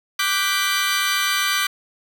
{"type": "chord", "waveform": "20% pulse", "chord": "G major seventh", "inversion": "second", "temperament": "equal", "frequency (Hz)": [1174.7, 1480, 1568, 1975.5], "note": ["D6", "F#6", "G6", "B6"], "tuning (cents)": [0, 0, 0, 0], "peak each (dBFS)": [-18, -22, -20, -19], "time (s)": [0.19, 1.67], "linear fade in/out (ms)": 5, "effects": []}